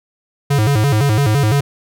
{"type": "tone with vibrato", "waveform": "square", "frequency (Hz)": 123.3, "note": "B2", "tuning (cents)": -2, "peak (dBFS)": -12, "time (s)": [0.5, 1.61], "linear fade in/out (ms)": 10, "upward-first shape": "square", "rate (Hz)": 5.9, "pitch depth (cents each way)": 240, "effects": []}